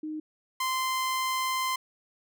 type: tone pair in turn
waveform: sine / sawtooth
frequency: 308.8 / 1038.7 Hz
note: D#4 / C6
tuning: -13 / -13 cents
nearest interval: octave + major sixth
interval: 2100 cents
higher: second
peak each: -32 / -23 dBFS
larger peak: second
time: 0.03-0.2 / 0.6-1.76 s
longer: second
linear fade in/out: 5 ms
effects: none